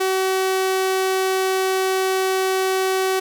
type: tone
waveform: sawtooth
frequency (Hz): 378.7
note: F#4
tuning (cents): +40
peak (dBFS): -14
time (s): 0-3.2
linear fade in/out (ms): 10
effects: 9-bit